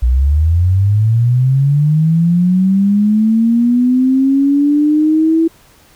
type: linear sweep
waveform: sine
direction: up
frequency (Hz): 58.27 to 329.6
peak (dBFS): -8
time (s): 0.02-5.48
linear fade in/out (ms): 10
effects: pink hiss -47 dBFS RMS until 5.95 s